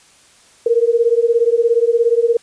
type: beating tone pair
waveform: sine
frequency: 459 / 476 Hz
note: A#4 / A#4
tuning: -27 / +36 cents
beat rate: 17 Hz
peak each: -14 dBFS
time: 0.66-2.37 s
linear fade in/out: 5 ms
effects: white hiss -49 dBFS RMS until 2.42 s + resampled to 22050 Hz